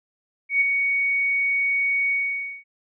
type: tone with ADSR envelope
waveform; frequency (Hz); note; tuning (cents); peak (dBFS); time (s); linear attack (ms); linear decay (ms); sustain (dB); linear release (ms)
sine; 2235; C#7; +14; -14; 0.49-2.64; 120; 13; -5; 530
effects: none